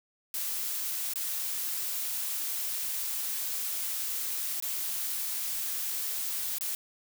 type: noise with dropouts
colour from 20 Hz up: blue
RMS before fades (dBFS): -33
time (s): 0.34-6.75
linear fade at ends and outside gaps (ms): 1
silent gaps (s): 1.136-1.157 / 4.601-4.624 / 6.584-6.609
effects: none